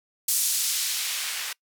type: noise with band-pass filter sweep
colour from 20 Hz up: blue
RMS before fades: -27 dBFS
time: 0.28-1.53 s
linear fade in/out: 5 ms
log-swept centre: 8000 to 1600 Hz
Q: 0.76
effects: noise-tail reverb RT60 0.1 s tail -24 dB re dry